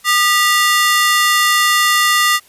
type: ring-modulated tone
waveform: sawtooth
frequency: 1585 Hz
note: G6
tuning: 19 cents sharp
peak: -4 dBFS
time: 0.04-2.4 s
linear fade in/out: 50 ms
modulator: 369 Hz
effects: white hiss -48 dBFS RMS until 2.48 s + resampled to 32000 Hz